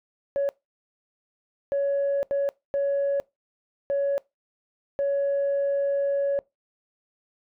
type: tone bursts at uneven times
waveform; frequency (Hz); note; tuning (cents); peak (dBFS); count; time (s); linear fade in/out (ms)
sine; 560; C#5; +18; -20; 6; 0.36-0.49 / 1.72-2.23 / 2.31-2.49 / 2.74-3.2 / 3.9-4.18 / 4.99-6.39; 0
effects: noise-tail reverb RT60 0.2 s tail -23 dB re dry + tanh soft clip ceiling -19 dBFS